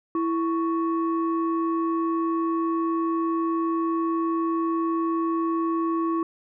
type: tone pair together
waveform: sine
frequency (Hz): 330.6 / 1112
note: E4 / C#6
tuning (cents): +5 / +5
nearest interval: octave + major sixth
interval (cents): 2100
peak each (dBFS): -22 / -27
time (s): 0.15-6.23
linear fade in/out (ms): 2
effects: tanh soft clip ceiling -16 dBFS